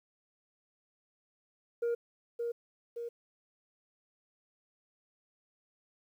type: tone with echo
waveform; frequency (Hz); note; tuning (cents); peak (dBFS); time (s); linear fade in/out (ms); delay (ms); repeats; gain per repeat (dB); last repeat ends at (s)
sine; 470.8; A#4; +17; -26; 1.82-1.95; 10; 570; 2; -5; 3.09
effects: tanh soft clip ceiling -28 dBFS + 11-bit